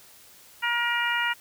harmonic tone, 474.7 Hz, A#4, 31 cents sharp, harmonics 2 / 3 / 4 / 5 / 6, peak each -30 / -28 / -28 / -32 / -31 dBFS, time 0.62-1.34 s, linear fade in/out 20 ms, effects white hiss -52 dBFS RMS until 1.4 s

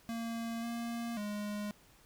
square tone with pitch steps, 229.9 / 233.7 / 207.5 Hz, A#3 / A#3 / G#3, -24 / +5 / -1 cents, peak -37 dBFS, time 0.09-1.71 s, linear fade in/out 0 ms, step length 540 ms, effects pink hiss -63 dBFS RMS until 2.05 s

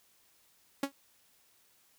sawtooth tone with exponential decay, 277.2 Hz, C#4, in tune, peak -22 dBFS, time 0.83-0.92 s, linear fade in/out 5 ms, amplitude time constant 18 ms, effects white hiss -67 dBFS RMS until 1.98 s

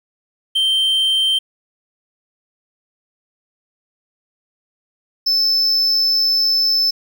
triangle tone pair in turn, 3131 / 5266 Hz, G7 / E8, -3 / -3 cents, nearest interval major sixth, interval 900 cents, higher second, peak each -12 dBFS, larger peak neither, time 0.55-1.39 / 5.26-6.91 s, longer second, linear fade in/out 10 ms, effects 8-bit

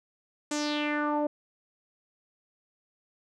sawtooth tone with low-pass filter sweep, 296.9 Hz, D4, 19 cents sharp, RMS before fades -29 dBFS, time 0.51-1.27 s, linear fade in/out 5 ms, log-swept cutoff 7800 to 630 Hz, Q 3.8, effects none

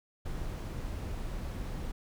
brown noise, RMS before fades -37 dBFS, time 0.25-1.92 s, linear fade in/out 10 ms, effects none

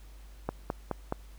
click train, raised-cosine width 1 ms, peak -16 dBFS, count 4, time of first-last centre 0.49-1.124 s, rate 4.73 Hz, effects added 50 Hz sine -47 dBFS peak until 1.38 s + pink hiss -60 dBFS RMS until 1.38 s

